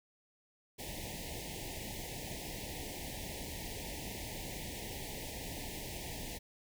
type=band-stop noise; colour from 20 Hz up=pink; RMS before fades=-43 dBFS; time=0.78-6.39 s; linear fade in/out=20 ms; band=930 to 1800 Hz; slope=96 dB/octave; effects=none